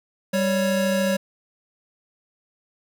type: tone pair together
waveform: square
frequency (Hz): 196.01 / 554.4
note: G3 / C#5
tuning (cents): 0 / 0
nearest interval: octave + tritone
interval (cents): 1800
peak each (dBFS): -23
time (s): 0.33-1.17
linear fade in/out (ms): 10
effects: none